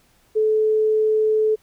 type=tone; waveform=sine; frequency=433.3 Hz; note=A4; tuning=27 cents flat; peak=-15 dBFS; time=0.35-1.56 s; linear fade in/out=20 ms; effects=pink hiss -59 dBFS RMS until 1.62 s